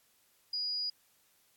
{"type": "tone", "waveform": "sine", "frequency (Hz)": 4900, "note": "D#8", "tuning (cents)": -27, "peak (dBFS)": -32, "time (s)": [0.53, 0.9], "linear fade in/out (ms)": 5, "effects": ["white hiss -69 dBFS RMS until 1.56 s", "AAC 64 kbps"]}